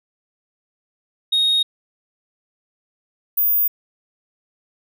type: tone pair in turn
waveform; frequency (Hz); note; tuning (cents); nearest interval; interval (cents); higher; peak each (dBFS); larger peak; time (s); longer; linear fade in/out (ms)
sine; 3735 / 14903; A#7 / A#9; +3 / -2; 2 octaves; 2395; second; -12; neither; 1.32-1.63 / 3.37-3.68; neither; 10
effects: tanh soft clip ceiling -13 dBFS

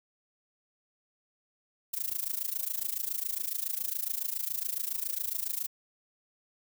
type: noise with amplitude modulation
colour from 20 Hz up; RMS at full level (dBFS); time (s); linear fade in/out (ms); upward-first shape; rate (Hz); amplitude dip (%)
violet; -30; 1.93-5.67; 10; sine; 27.2; 90
effects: none

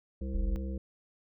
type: harmonic tone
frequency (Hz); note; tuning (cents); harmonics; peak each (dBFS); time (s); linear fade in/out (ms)
65.41; C2; 0; 1 / 3 / 5 / 7 / 8; -34 / -40 / -45 / -50 / -49; 0.21-0.78; 5
type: linear sweep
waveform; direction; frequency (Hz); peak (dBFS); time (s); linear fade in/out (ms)
sine; up; 38.89 to 46.25; -28; 0.34-0.56; 0
effects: none

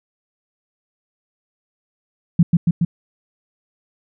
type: tone with echo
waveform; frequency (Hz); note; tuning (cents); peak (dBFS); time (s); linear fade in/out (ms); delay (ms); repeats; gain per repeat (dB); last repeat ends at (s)
sine; 170; F3; -46; -7; 2.39-2.43; 5; 140; 3; -2; 2.85
effects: none

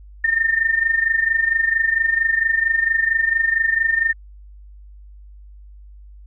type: tone with amplitude modulation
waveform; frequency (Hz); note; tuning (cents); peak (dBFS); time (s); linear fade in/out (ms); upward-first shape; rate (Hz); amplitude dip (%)
sine; 1813; A#6; -49; -12; 0.24-4.13; 5; sine; 24.4; 75
effects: added 50 Hz sine -39 dBFS peak until 6.26 s

